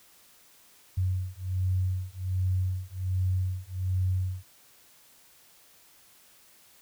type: beating tone pair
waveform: sine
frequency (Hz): 92 / 93.3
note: F#2 / F#2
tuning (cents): -9 / +15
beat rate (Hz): 1.3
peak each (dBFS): -29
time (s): 0.97-4.44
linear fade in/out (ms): 10
effects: white hiss -58 dBFS RMS until 6.81 s